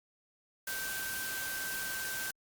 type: tone in noise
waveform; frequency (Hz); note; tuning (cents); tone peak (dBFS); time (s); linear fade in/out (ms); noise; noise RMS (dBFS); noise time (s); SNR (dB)
sine; 1553; G6; -17; -38; 0.67-2.31; 5; white; -39; 0.67-2.31; -2
effects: Opus 48 kbps